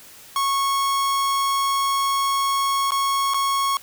45% pulse tone with dropouts, 1100 Hz, C#6, 14 cents flat, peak -19 dBFS, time 0.36-3.77 s, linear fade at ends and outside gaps 1 ms, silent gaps 2.907-2.919 / 3.337-3.343 s, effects white hiss -45 dBFS RMS until 3.82 s

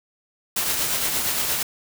white noise with tremolo, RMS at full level -22 dBFS, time 0.56-1.63 s, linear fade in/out 5 ms, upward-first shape triangle, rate 8.6 Hz, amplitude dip 40%, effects none

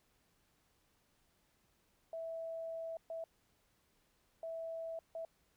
sine tone bursts at uneven times, 656 Hz, E5, 9 cents flat, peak -40 dBFS, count 4, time 2.13-2.97 / 3.1-3.24 / 4.43-4.99 / 5.15-5.25 s, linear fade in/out 2 ms, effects pink hiss -75 dBFS RMS until 5.56 s

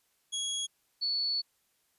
25% pulse / sine tone pair in turn, 3322 / 4434 Hz, G#7 / C#8, 0 / 0 cents, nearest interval perfect fourth, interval 500 cents, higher second, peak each -28 dBFS, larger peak neither, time 0.32-0.67 / 1.01-1.42 s, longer second, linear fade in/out 20 ms, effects white hiss -73 dBFS RMS until 1.98 s + resampled to 32000 Hz

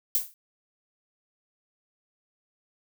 violet noise with exponential decay, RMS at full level -21 dBFS, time 0.15-0.34 s, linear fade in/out 0 ms, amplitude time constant 41 ms, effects none

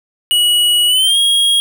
square tone with pitch glide, 2920 to 3278 Hz, F#7 to G#7, -24 to -23 cents, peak -10 dBFS, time 0.31-1.6 s, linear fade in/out 0 ms, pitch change +201 cents, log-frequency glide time 0.87-1.18 s, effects none

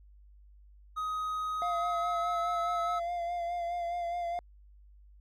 triangle tone with pitch glide, 1257 to 1295.3 Hz, D#6 to E6, +17 to -31 cents, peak -29 dBFS, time 0.96-3 s, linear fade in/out 20 ms, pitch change +52 cents, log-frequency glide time 1.53-2.45 s
triangle tone with vibrato, 694 Hz, F5, 11 cents flat, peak -29 dBFS, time 1.62-4.39 s, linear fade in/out 0 ms, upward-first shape sine, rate 4.8 Hz, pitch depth 28 cents each way
effects added 50 Hz sine -53 dBFS peak until 5.2 s + MP3 64 kbps

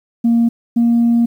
sine tone pair in turn, 233.1 / 234.6 Hz, A#3 / A#3, 0 / +11 cents, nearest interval unison, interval 11 cents, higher second, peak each -8 dBFS, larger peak neither, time 0.24-0.49 / 0.76-1.26 s, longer second, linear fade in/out 10 ms, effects tanh soft clip ceiling -7 dBFS + 8-bit

